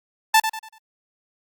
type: tone with echo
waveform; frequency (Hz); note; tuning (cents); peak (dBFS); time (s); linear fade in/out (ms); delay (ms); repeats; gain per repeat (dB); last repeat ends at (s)
sawtooth; 881; A5; +2; -8; 0.34-0.4; 5; 96; 4; -9; 0.784
effects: Opus 48 kbps